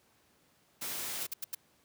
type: noise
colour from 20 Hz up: white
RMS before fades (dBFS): -38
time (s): 0.81-1.27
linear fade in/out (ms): 10
type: noise bursts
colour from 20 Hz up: blue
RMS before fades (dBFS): -36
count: 4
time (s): 1.21-1.549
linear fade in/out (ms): 5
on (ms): 21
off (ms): 85
effects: pink hiss -68 dBFS RMS until 1.84 s + high-pass 100 Hz 12 dB/octave